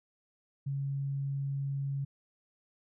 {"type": "tone", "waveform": "sine", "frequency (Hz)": 138.59, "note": "C#3", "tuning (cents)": 0, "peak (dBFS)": -31, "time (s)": [0.66, 2.05], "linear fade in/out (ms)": 10, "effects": []}